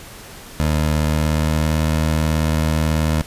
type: tone with pitch glide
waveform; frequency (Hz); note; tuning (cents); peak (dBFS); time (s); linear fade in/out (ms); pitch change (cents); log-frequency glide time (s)
20% pulse; 76.7 to 78.4; D#2 to D#2; -24 to +14; -11; 0.6-3.22; 0; +38; 1.05-1.86
effects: pink hiss -38 dBFS RMS until 3.26 s + resampled to 32000 Hz